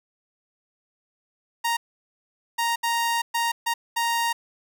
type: tone bursts at uneven times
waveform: sawtooth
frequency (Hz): 932.3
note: A#5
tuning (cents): 0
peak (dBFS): -18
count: 6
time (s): 1.64-1.77 / 2.58-2.76 / 2.83-3.22 / 3.34-3.52 / 3.66-3.74 / 3.96-4.33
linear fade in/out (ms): 10
effects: none